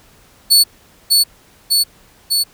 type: tone with echo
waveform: sawtooth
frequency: 4435 Hz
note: C#8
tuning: in tune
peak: -4 dBFS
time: 0.5-0.64 s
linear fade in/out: 20 ms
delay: 600 ms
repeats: 3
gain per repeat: -2 dB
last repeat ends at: 2.44 s
effects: pink hiss -49 dBFS RMS until 2.53 s